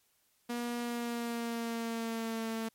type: tone with pitch glide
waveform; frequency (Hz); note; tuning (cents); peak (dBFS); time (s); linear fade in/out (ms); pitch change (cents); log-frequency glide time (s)
sawtooth; 239.2 to 224.5; A#3 to A3; +45 to +35; -30; 0.49-2.69; 10; -110; 0.8-2.46
effects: white hiss -72 dBFS RMS until 2.74 s + MP3 64 kbps